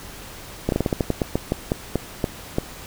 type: slowing click train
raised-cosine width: 2 ms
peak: -6 dBFS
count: 15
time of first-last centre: 0.69-2.584 s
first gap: 32 ms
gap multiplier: 1.2
effects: pink hiss -39 dBFS RMS until 2.86 s